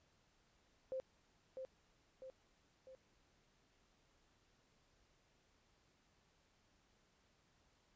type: tone with echo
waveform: sine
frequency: 523.3 Hz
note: C5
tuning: in tune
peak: -40 dBFS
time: 0.92-1 s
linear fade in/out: 0 ms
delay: 650 ms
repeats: 3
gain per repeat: -5 dB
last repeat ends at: 2.95 s
effects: pink hiss -75 dBFS RMS until 7.95 s + resampled to 16000 Hz